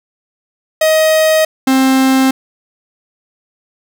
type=tone pair in turn; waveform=45% pulse; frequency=630 / 264.2 Hz; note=D#5 / C4; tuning=+21 / +17 cents; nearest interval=octave + minor third; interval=1504 cents; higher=first; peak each=-8 dBFS; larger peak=neither; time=0.81-1.45 / 1.67-2.31 s; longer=neither; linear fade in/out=5 ms; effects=none